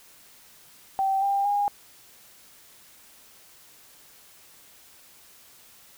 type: tone with pitch steps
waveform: sine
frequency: 776 / 795.5 / 815.5 Hz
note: G5 / G5 / G#5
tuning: -18 / +25 / -32 cents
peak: -21 dBFS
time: 0.99-1.68 s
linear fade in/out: 0 ms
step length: 230 ms
effects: white hiss -53 dBFS RMS until 5.97 s